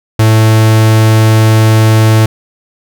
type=tone; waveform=45% pulse; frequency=110 Hz; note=A2; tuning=in tune; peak=-4 dBFS; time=0.19-2.26 s; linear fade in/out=5 ms; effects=none